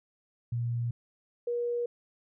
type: tone pair in turn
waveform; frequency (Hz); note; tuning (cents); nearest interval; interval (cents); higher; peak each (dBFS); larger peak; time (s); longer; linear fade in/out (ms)
sine; 118.7 / 478.5; A#2 / A#4; +32 / +45; 2 octaves; 2413; second; -28; neither; 0.52-0.91 / 1.47-1.86; neither; 5
effects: none